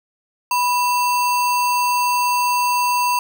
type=tone with sample-and-hold; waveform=sine; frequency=983 Hz; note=B5; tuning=8 cents flat; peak=-15 dBFS; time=0.51-3.19 s; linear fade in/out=2 ms; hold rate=3675 Hz; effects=none